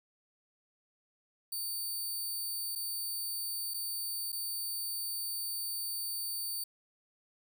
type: tone with dropouts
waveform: 5% pulse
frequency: 4580 Hz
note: D8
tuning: 44 cents flat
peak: -28 dBFS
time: 1.52-6.64 s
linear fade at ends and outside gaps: 5 ms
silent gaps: 2.753-2.757 / 3.738-3.742 / 4.32-4.327 s
effects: none